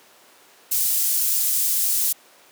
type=high-pass noise; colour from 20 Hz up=pink; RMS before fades=-21 dBFS; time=0.71-2.13 s; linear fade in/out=10 ms; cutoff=9800 Hz; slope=12 dB/octave; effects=pink hiss -51 dBFS RMS until 2.51 s + high-pass 400 Hz 12 dB/octave